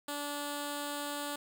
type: tone with notch filter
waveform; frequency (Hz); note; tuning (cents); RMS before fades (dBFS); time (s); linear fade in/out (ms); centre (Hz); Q
5% pulse; 289.9; D4; -22; -38; 0.08-1.36; 5; 2200; 1.1
effects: 11-bit